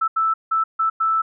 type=tone bursts at uneven times; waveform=sine; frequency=1318.5 Hz; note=E6; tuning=in tune; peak=-16 dBFS; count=5; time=0.01-0.08 / 0.16-0.34 / 0.51-0.64 / 0.79-0.9 / 1-1.22 s; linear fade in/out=10 ms; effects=none